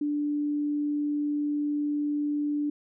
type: tone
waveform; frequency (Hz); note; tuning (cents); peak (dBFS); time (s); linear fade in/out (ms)
sine; 293.7; D4; 0; -25; 0.01-2.7; 5
effects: none